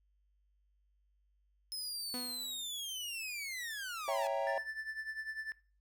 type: linear sweep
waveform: sawtooth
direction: down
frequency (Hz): 5150 to 830.6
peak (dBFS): -36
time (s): 1.72-4.27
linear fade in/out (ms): 0
type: tone with exponential decay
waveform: sawtooth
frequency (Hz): 249.1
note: B3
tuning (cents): +15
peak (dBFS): -36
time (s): 2.14-2.79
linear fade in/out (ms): 0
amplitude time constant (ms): 140
type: chord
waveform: triangle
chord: C# diminished seventh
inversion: none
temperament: equal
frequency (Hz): 554.4 / 659.3 / 784 / 932.3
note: C#5 / E5 / G5 / Bb5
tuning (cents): 0 / 0 / 0 / 0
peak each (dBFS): -34 / -34 / -37 / -38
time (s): 4.08-4.58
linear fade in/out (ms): 2
type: tone with tremolo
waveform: triangle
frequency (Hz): 1760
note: A6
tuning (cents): 0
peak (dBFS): -34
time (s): 4.47-5.52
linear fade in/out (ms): 0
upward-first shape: triangle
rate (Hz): 10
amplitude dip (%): 80
effects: noise-tail reverb RT60 0.4 s tail -20 dB re dry + added 50 Hz sine -70 dBFS peak until 5.8 s